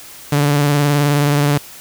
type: tone with vibrato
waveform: sawtooth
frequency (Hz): 144.9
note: D3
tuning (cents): -23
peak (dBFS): -8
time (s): 0.32-1.58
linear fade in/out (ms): 5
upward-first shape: triangle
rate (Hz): 19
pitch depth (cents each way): 42
effects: white hiss -37 dBFS RMS until 1.8 s